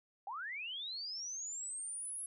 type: linear sweep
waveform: sine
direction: up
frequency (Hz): 740 to 10940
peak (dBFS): -40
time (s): 0.27-2.26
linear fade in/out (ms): 2
effects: none